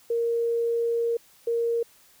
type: tone pair in turn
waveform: sine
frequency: 466.2 / 466.2 Hz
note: A#4 / A#4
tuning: 0 / 0 cents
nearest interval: unison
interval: 0 cents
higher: neither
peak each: -22 dBFS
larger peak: neither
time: 0.1-1.17 / 1.47-1.83 s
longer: first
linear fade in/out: 5 ms
effects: white hiss -57 dBFS RMS until 2.2 s